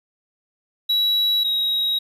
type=tone pair in turn; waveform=triangle; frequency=3900 / 3815 Hz; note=B7 / A#7; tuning=-23 / +39 cents; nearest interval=unison; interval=38 cents; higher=first; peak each=-15 / -17 dBFS; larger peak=first; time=0.89-1.44 / 1.44-1.99 s; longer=neither; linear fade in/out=10 ms; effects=resampled to 32000 Hz + 9-bit